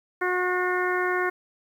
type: harmonic tone with a mistuned harmonic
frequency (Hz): 362.9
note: F#4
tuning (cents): -34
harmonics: 1 / 2 / 3 / 4 / 5 / 6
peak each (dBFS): -26 / -32 / -30 / -29 / -30 / -36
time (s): 0.21-1.3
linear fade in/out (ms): 10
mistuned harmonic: 6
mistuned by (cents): -32
effects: 9-bit